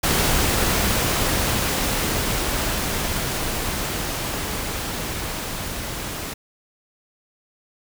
pink noise with level ramp, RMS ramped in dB -19 to -30 dBFS, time 0.03-6.34 s, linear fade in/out 10 ms, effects none

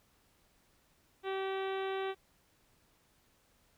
harmonic tone, 385.1 Hz, G4, 31 cents flat, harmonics 1 / 2 / 3 / 4 / 5 / 6 / 7 / 8 / 9 / 10, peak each -35 / -41 / -45 / -47 / -49 / -51 / -52 / -53 / -54 / -55 dBFS, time 1.23-2.15 s, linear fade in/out 50 ms, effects pink hiss -70 dBFS RMS until 3.77 s

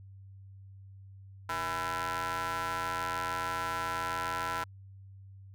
sawtooth ring-modulated tone, 173.3 Hz, F3, 13 cents flat, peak -25 dBFS, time 1.49-4.64 s, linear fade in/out 5 ms, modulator 1170 Hz, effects added 97 Hz sine -48 dBFS peak until 5.54 s

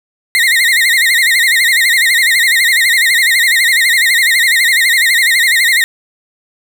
35% pulse tone with vibrato, 1975.5 Hz, B6, in tune, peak -6 dBFS, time 0.35-5.84 s, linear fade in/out 0 ms, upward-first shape sine, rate 12 Hz, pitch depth 140 cents each way, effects none

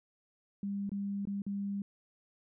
sine tone with dropouts, 200 Hz, G3, 35 cents sharp, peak -33 dBFS, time 0.63-1.82 s, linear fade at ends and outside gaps 2 ms, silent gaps 0.894-0.917 / 1.253-1.272 / 1.42-1.465 s, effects none

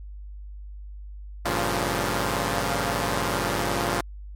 5% pulse chord, G half-diminished seventh, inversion none, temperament equal, 98 / 116.54 / 138.59 / 174.61 Hz, G2 / Bb2 / Db3 / F3, 0 / 0 / 0 / 0 cents, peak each -18 dBFS, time 1.45-4.01 s, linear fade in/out 5 ms, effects added 50 Hz sine -36 dBFS peak until 4.35 s + MP3 64 kbps

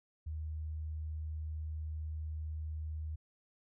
sine tone, 77.78 Hz, D#2, in tune, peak -37 dBFS, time 0.26-3.16 s, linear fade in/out 10 ms, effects none

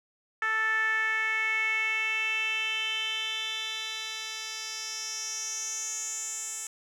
10% pulse tone with band-pass filter sweep, 440 Hz, A4, in tune, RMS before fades -31 dBFS, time 0.42-6.67 s, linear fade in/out 2 ms, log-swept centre 1600 to 8000 Hz, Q 5, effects none

